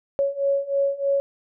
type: beating tone pair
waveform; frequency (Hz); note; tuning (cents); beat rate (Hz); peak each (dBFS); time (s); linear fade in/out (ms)
sine; 554.4 / 557.6; C#5 / C#5; 0 / +10; 3.2; -24 / -22; 0.19-1.2; 0
effects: none